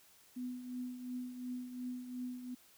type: tone with tremolo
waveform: sine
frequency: 249.6 Hz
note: B3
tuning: 19 cents sharp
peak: -37 dBFS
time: 0.36-2.55 s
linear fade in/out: 10 ms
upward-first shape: triangle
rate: 2.8 Hz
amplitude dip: 65%
effects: white hiss -64 dBFS RMS until 2.77 s